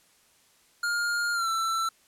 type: tone with pitch glide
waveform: square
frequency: 1413 to 1335.2 Hz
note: F6 to E6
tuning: +20 to +22 cents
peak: -26 dBFS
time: 0.83-1.89 s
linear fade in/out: 5 ms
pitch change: -98 cents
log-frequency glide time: 1.33-1.48 s
effects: white hiss -62 dBFS RMS until 2.07 s + low-pass 11000 Hz 12 dB/octave